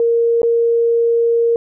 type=tone with dropouts; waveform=sine; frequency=465.6 Hz; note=A#4; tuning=2 cents flat; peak=-11 dBFS; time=0-1.56 s; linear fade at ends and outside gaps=1 ms; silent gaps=0.418-0.431 s; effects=none